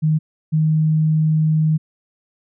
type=tone pair in turn; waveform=sine; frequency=155.56 / 156.32 Hz; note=D#3 / D#3; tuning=0 / +8 cents; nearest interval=unison; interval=8 cents; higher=second; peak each=-13 dBFS; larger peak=neither; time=0.02-0.19 / 0.52-1.78 s; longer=second; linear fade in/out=20 ms; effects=none